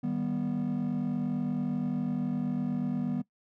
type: chord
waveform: triangle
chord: Eb augmented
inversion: none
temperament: equal with one note detuned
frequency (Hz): 155.56 / 196 / 244.4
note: Eb3 / G3 / B3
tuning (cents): 0 / 0 / -18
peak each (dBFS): -32 / -31 / -28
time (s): 0.03-3.22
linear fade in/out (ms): 10
effects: noise-tail reverb RT60 0.1 s tail -20 dB re dry + tanh soft clip ceiling -21 dBFS